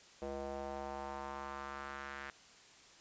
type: tone with band-pass filter sweep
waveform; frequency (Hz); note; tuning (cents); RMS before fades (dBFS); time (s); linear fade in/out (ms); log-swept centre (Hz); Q
square; 69.3; C#2; 0; -44; 0.22-2.3; 0; 540 to 1700; 2.2
effects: white hiss -60 dBFS RMS until 3 s + resampled to 16000 Hz